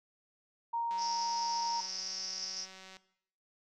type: tone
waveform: sine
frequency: 932.3 Hz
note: A#5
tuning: in tune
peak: -31 dBFS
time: 0.73-1.81 s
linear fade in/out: 10 ms
type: click train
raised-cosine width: 0.2 ms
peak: -34 dBFS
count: 390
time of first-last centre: 0.91-2.968 s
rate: 189 Hz
type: band-pass noise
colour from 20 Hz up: white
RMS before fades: -40 dBFS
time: 0.97-2.67 s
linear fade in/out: 50 ms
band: 4900 to 5700 Hz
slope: 96 dB/octave
effects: noise-tail reverb RT60 0.7 s tail -17 dB re dry